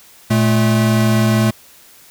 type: tone pair together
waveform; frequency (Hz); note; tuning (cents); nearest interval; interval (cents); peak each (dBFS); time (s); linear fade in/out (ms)
square; 115.27 / 217.1; A#2 / A3; -19 / -23; major seventh; 1096; -15; 0.3-1.51; 10
effects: white hiss -45 dBFS RMS until 2.1 s